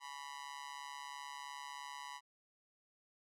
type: tone with amplitude modulation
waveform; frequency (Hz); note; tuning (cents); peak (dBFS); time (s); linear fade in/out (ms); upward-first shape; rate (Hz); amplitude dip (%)
sawtooth; 986; B5; -3; -38; 0-2.21; 50; sine; 143; 95
effects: low-pass 9000 Hz 12 dB/octave